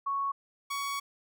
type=tone pair in turn; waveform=sine / sawtooth; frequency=1108.7 / 1120.9 Hz; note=C#6 / C#6; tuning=0 / +19 cents; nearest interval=unison; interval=19 cents; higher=second; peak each=-28 dBFS; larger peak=neither; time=0.06-0.32 / 0.7-1 s; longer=second; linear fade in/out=10 ms; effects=none